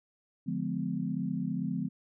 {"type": "chord", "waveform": "sine", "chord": "D diminished seventh", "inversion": "none", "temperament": "just", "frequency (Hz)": [146.83, 176.2, 211.4, 253.7], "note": ["D3", "F3", "Ab3", "Cb4"], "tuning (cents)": [0, 16, 31, 47], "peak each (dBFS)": [-38, -34, -36, -35], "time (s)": [0.46, 1.89], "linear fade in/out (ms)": 20, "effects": []}